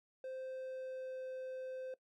triangle tone with pitch glide, 521 to 517.7 Hz, C5 to C5, -7 to -18 cents, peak -40 dBFS, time 0.24-1.94 s, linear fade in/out 2 ms, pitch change -11 cents, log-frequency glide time 0.44-1.26 s, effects noise-tail reverb RT60 0.1 s tail -19 dB re dry

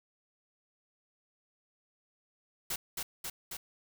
white noise with echo, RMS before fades -35 dBFS, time 2.7-2.76 s, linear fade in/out 5 ms, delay 270 ms, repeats 3, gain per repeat -2 dB, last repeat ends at 3.57 s, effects none

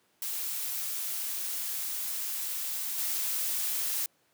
blue noise with level steps, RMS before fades -34 / -31 dBFS, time 0.22-4.06 s, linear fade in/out 2 ms, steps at 2.98 s, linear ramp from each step 5 ms, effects pink hiss -69 dBFS RMS until 4.33 s + high-pass 200 Hz 12 dB/octave

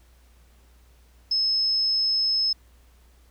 sine tone, 5190 Hz, E8, 28 cents flat, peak -20 dBFS, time 1.31-2.53 s, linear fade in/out 5 ms, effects added 60 Hz sine -53 dBFS peak until 3.3 s + pink hiss -62 dBFS RMS until 3.3 s

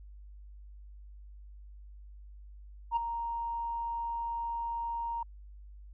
sine tone with ADSR envelope, 932.3 Hz, A#5, in tune, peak -22 dBFS, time 2.91-5.23 s, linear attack 55 ms, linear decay 11 ms, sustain -10 dB, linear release 4 ms, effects tanh soft clip ceiling -23 dBFS + added 50 Hz sine -47 dBFS peak until 5.93 s

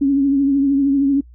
sine tone with vibrato, 277.2 Hz, C#4, in tune, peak -12 dBFS, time 0.01-1.21 s, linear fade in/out 10 ms, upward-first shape triangle, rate 13 Hz, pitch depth 53 cents each way, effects noise-tail reverb RT60 0.1 s tail -24 dB re dry + added 60 Hz sine -40 dBFS peak until 1.34 s

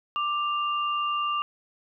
sine tone pair together, 1180.9 / 2794 Hz, D6 / F7, +9 / 0 cents, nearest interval octave + minor third, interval 1491 cents, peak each -25 / -32 dBFS, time 0.16-1.42 s, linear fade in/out 0 ms, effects none

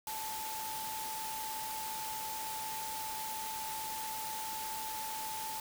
sine tone in noise, 877 Hz, A5, 6 cents flat, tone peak -40 dBFS, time 0.07-5.6 s, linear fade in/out 2 ms, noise white, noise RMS -42 dBFS, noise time 0.07-5.6 s, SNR -1 dB, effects none

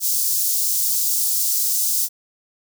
white high-pass noise, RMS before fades -20 dBFS, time 0-2.09 s, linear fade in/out 50 ms, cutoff 5100 Hz, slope 24 dB/octave, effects none

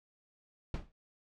brown noise with exponential decay, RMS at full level -31 dBFS, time 0.74-0.92 s, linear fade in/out 2 ms, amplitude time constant 37 ms, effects low-pass 5000 Hz 12 dB/octave

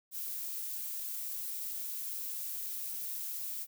violet noise, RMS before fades -39 dBFS, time 0.11-3.67 s, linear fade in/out 50 ms, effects none

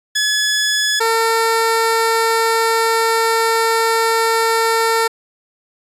15% pulse tone pair in turn, 1702 / 453.2 Hz, G#6 / A#4, +42 / -49 cents, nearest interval octave + major seventh, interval 2291 cents, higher first, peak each -8 / -7 dBFS, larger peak second, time 0.15-1 / 1-5.08 s, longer second, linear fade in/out 10 ms, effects resampled to 32000 Hz

